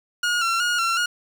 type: tone with vibrato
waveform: sawtooth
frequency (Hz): 1396.9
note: F6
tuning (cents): 0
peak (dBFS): -16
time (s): 0.23-1.06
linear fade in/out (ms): 5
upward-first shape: square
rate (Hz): 2.7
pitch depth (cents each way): 48
effects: low-pass 8000 Hz 12 dB/octave + 7-bit